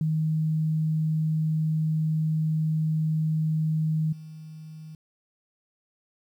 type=tone with level steps; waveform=sine; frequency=157 Hz; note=D#3; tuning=16 cents sharp; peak=-22 / -39 dBFS; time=0.01-4.95 s; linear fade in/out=2 ms; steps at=4.12 s; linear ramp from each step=10 ms; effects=10-bit